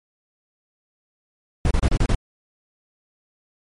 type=noise bursts; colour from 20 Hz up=brown; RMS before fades=-17 dBFS; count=6; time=1.65-2.148 s; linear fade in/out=2 ms; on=58 ms; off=30 ms; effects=MP3 48 kbps